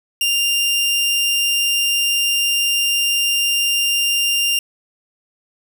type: tone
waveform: sawtooth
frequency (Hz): 2794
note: F7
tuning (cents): 0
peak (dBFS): -12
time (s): 0.21-4.59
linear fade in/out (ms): 2
effects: none

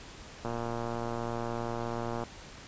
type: click train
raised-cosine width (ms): 1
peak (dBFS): -21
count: 210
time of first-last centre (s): 0.45-2.236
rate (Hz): 117
effects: pink hiss -48 dBFS RMS until 2.67 s + resampled to 16000 Hz

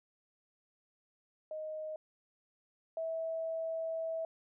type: tone pair in turn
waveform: sine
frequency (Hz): 622.3 / 651.1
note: D#5 / E5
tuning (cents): 0 / -22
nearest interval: minor second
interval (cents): 78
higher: second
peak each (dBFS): -38 / -34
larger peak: second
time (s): 1.51-1.96 / 2.97-4.25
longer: second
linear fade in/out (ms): 2
effects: none

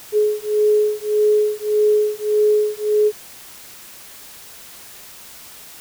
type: beating tone pair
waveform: sine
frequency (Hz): 421.7 / 423.4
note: G#4 / G#4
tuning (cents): +26 / +33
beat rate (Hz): 1.7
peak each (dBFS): -17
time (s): 0.12-3.12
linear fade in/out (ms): 50
effects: white hiss -40 dBFS RMS until 5.8 s

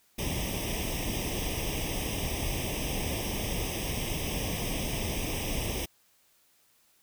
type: noise with comb filter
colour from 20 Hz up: pink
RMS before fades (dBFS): -32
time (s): 0.18-5.86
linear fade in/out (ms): 10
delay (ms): 0.35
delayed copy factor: +0.95
effects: white hiss -66 dBFS RMS until 7.02 s

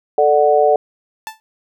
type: chord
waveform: sine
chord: D major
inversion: second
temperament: equal with one note detuned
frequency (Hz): 440 / 592.4 / 740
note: A4 / D5 / F#5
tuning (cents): 0 / +15 / 0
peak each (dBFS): -14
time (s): 0.18-0.76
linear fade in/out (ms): 2
type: tone with exponential decay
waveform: sawtooth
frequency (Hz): 880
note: A5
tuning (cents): 0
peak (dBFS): -18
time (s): 1.27-1.4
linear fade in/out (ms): 0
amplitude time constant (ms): 28
effects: none

